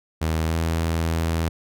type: tone with pitch glide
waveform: sawtooth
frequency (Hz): 80.1 to 82.07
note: E2 to E2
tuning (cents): -49 to -7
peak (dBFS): -17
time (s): 0.21-1.49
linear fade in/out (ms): 10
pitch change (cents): +42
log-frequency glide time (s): 0.45-0.55
effects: none